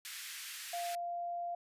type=high-pass noise; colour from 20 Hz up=pink; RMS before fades=-45 dBFS; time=0.05-0.95 s; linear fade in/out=0 ms; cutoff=1700 Hz; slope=24 dB/octave
type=tone; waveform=sine; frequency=695 Hz; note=F5; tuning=9 cents flat; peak=-36 dBFS; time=0.73-1.55 s; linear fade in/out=5 ms
effects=resampled to 32000 Hz